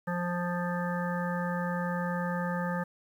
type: harmonic tone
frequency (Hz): 175.9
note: F3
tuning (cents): +13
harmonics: 1 / 3 / 5 / 7 / 9 / 10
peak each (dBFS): -31 / -36 / -38 / -39 / -41 / -41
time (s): 0.07-2.84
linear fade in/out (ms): 10
effects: 10-bit